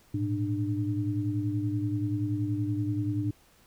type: tone cluster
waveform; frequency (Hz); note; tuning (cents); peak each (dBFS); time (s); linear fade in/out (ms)
sine; 106.6 / 117.1 / 298.5; G#2 / A#2 / D4; +46 / +8 / +28; -30 / -34 / -30; 0.14-3.31; 5
effects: pink hiss -61 dBFS RMS until 3.66 s